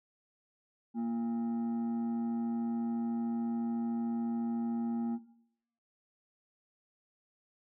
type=tone with frequency modulation; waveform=sine; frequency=233.1 Hz; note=A#3; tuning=in tune; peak=-29 dBFS; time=0.94-5.19 s; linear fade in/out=50 ms; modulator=580 Hz; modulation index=0.34; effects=noise-tail reverb RT60 0.7 s tail -17 dB re dry + tanh soft clip ceiling -29 dBFS